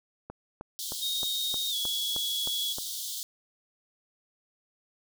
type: click train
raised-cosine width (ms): 1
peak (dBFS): -25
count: 9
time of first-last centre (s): 0.3-2.784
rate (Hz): 3.22
type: high-pass noise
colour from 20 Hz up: pink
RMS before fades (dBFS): -36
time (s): 0.79-3.23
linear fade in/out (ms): 0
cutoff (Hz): 3200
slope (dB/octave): 96
type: tone with pitch glide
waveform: sine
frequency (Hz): 3729 to 3361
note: A#7 to G#7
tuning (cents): 0 to +20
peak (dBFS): -29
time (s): 1.01-2.74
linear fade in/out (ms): 20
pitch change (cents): -180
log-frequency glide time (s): 1.7-1.75
effects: none